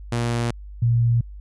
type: tone pair in turn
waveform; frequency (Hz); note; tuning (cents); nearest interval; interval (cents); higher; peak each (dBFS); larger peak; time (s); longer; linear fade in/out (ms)
sawtooth / sine; 118.4 / 117.72; A#2 / A#2; +27 / +17; unison; 10; first; -17 / -15; second; 0.12-0.51 / 0.82-1.21; neither; 5
effects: added 50 Hz sine -35 dBFS peak until 1.4 s + resampled to 24000 Hz